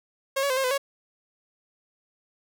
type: tone with pitch steps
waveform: sawtooth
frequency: 542 / 563 / 516 / 536 / 506 / 555 Hz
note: C#5 / C#5 / C5 / C5 / B4 / C#5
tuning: -39 / +27 / -24 / +42 / +42 / +2 cents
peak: -19 dBFS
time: 0.36-0.78 s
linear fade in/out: 10 ms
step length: 70 ms
effects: none